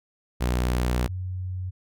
sawtooth / sine tone pair in turn, 61.3 / 92.11 Hz, B1 / F#2, -12 / -7 cents, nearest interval perfect fifth, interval 705 cents, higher second, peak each -18 / -28 dBFS, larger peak first, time 0.4-1.08 / 1.08-1.71 s, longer first, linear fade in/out 20 ms, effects none

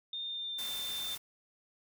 sine tone with pitch glide, 3635 to 3573 Hz, A#7 to A7, -44 to +26 cents, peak -36 dBFS, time 0.13-1.15 s, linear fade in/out 2 ms, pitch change -30 cents, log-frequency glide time 0.23-0.65 s
white noise, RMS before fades -43 dBFS, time 0.58-1.18 s, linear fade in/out 10 ms
effects none

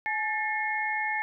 sine tone cluster, 851 / 1778 / 2159 Hz, G#5 / A6 / C#7, +42 / +18 / -46 cents, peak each -31 dBFS, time 0.06-1.22 s, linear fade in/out 0 ms, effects none

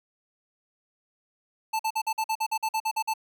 square tone bursts, 880 Hz, A5, in tune, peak -25 dBFS, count 13, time 1.73-3.138 s, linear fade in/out 10 ms, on 64 ms, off 48 ms, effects none

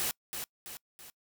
white noise with echo, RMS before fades -32 dBFS, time 0-0.11 s, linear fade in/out 0 ms, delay 330 ms, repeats 3, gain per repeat -6 dB, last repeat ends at 1.1 s, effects noise-tail reverb RT60 0.1 s tail -25 dB re dry

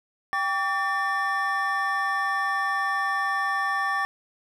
triangle tone cluster, 787 / 1145 / 1795 Hz, G5 / D6 / A6, +7 / -44 / +34 cents, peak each -28 / -25 / -25 dBFS, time 0.33-4.05 s, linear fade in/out 0 ms, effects none

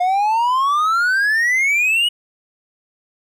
triangle exponential sweep, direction up, 708 to 2943 Hz, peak -12 dBFS, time 0-2.09 s, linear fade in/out 10 ms, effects none

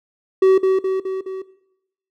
triangle tone with echo, 380 Hz, F#4, 46 cents sharp, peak -7 dBFS, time 0.42-0.58 s, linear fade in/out 5 ms, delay 210 ms, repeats 4, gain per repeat -4 dB, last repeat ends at 1.42 s, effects noise-tail reverb RT60 0.8 s tail -17 dB re dry

